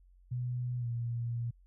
sine tone with pitch glide, 123.47 to 118.03 Hz, B2 to A#2, 0 to +22 cents, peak -32 dBFS, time 0.31-1.51 s, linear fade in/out 10 ms, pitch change -78 cents, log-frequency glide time 0.78-0.87 s, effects added 45 Hz sine -58 dBFS peak until 1.66 s

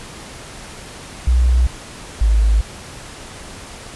sine tone pair in turn, 61.74 / 53.44 Hz, B1 / A1, 0 / -50 cents, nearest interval major second, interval 250 cents, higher first, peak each -10 dBFS, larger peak neither, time 1.27-1.67 / 2.21-2.61 s, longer neither, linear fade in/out 5 ms, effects pink hiss -35 dBFS RMS until 3.95 s + resampled to 24000 Hz

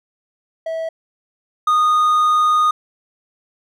triangle tone pair in turn, 650 / 1233.1 Hz, E5 / D#6, -24 / -16 cents, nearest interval major seventh, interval 1108 cents, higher second, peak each -19 / -10 dBFS, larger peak second, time 0.66-0.89 / 1.67-2.71 s, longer second, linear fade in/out 5 ms, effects none

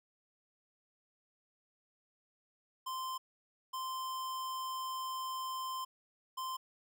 square tone bursts at uneven times, 1040 Hz, C6, 11 cents flat, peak -38 dBFS, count 3, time 2.86-3.18 / 3.73-5.85 / 6.37-6.57 s, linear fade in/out 10 ms, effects none

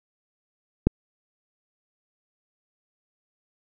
click, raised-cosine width 3 ms, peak -4 dBFS, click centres 0.87 s, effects none

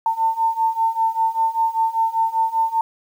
sine beating tone pair, 897 / 902.1 Hz, A5 / A5, +33 / +43 cents, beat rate 5.1 Hz, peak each -21 / -19 dBFS, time 0.06-2.81 s, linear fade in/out 2 ms, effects 8-bit

